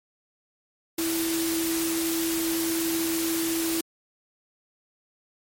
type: tone in noise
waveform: sine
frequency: 329.6 Hz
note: E4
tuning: in tune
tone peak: -25 dBFS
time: 0.98-3.81 s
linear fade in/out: 5 ms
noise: white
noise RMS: -30 dBFS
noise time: 0.98-3.81 s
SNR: +2 dB
effects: MP3 64 kbps